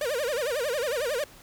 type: tone with vibrato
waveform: 45% pulse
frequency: 534 Hz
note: C5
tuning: 35 cents sharp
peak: -26 dBFS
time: 0.01-1.24 s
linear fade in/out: 2 ms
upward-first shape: sine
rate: 11 Hz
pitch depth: 250 cents each way
effects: pink hiss -51 dBFS RMS until 1.42 s